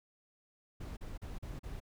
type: noise bursts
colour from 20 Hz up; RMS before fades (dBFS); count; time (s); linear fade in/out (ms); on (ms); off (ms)
brown; -43; 5; 0.8-1.802; 10; 170; 38
effects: none